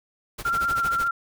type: noise with tremolo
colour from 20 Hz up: pink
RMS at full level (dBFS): -33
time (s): 0.38-1.08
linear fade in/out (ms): 10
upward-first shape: sine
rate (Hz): 13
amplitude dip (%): 90
type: tone with vibrato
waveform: sine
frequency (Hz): 1377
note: F6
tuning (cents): -25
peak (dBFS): -21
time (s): 0.45-1.11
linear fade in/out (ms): 5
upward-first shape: square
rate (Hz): 15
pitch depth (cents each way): 19
effects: none